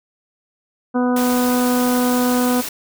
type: harmonic tone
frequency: 248.1 Hz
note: B3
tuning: 8 cents sharp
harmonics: 1 / 2 / 3 / 4 / 5 / 6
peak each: -16 / -22 / -26 / -28 / -30 / -32 dBFS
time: 0.94-2.62 s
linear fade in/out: 20 ms
type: noise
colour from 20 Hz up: white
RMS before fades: -27 dBFS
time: 1.16-2.69 s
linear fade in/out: 5 ms
effects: none